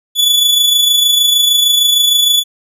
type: tone with amplitude modulation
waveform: 40% pulse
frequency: 3440 Hz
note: A7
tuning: 40 cents flat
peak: -5 dBFS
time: 0.15-2.44 s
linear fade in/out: 50 ms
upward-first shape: sine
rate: 26.5 Hz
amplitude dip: 45%
effects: none